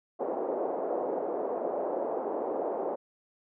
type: band-pass noise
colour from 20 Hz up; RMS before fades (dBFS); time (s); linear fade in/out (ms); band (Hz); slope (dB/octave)
pink; -32; 0.19-2.96; 20; 380 to 720; 24
effects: none